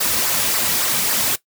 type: noise with flanger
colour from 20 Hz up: white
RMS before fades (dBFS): -19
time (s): 0-1.36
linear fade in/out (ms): 10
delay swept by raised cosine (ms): 0.29 to 2.89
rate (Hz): 3.6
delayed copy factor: -0.5
effects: noise-tail reverb RT60 0.1 s tail -17 dB re dry